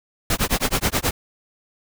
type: noise with tremolo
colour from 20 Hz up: pink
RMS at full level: -18 dBFS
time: 0.3-1.11 s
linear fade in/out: 2 ms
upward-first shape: sine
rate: 9.4 Hz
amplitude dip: 100%
effects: none